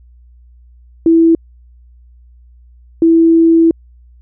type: tone bursts at uneven times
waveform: sine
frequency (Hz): 329.6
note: E4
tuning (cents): 0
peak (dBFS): -5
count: 2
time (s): 1.06-1.35 / 3.02-3.71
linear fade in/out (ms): 2
effects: added 60 Hz sine -40 dBFS peak until 4.21 s